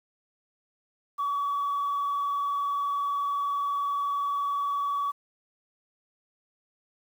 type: tone with vibrato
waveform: sine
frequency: 1137 Hz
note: C#6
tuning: 44 cents sharp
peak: -24 dBFS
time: 1.18-5.12 s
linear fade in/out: 20 ms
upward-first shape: sine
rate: 20 Hz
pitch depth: 31 cents each way
effects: tanh soft clip ceiling -23 dBFS + 9-bit